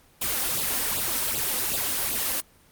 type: noise with flanger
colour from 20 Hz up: white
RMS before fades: -26 dBFS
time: 0.21-2.41 s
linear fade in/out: 10 ms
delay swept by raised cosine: 0.25 to 3.95 ms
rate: 2.6 Hz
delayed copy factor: +0.75
effects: pink hiss -57 dBFS RMS until 2.71 s + Opus 24 kbps